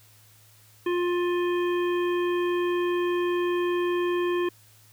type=harmonic tone with a mistuned harmonic; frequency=352.5 Hz; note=F4; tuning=16 cents sharp; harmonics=1 / 3 / 5 / 7 / 9; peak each=-23 / -33 / -37 / -40 / -42 dBFS; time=0.86-4.49 s; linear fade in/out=5 ms; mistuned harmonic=7; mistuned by=+16 cents; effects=added 107 Hz sine -57 dBFS peak until 4.92 s + white hiss -57 dBFS RMS until 4.92 s